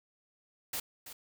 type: noise with echo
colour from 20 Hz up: white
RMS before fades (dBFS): -36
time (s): 0.73-0.8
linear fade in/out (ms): 5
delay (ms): 330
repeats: 1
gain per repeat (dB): -11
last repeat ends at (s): 1.13
effects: none